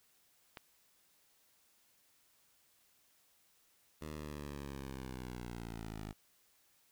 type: click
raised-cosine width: 0.3 ms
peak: -30 dBFS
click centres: 0.572 s
type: linear sweep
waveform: 10% pulse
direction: down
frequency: 77.78 to 51.6 Hz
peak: -35 dBFS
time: 4.01-6.13 s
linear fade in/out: 10 ms
effects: white hiss -71 dBFS RMS until 6.91 s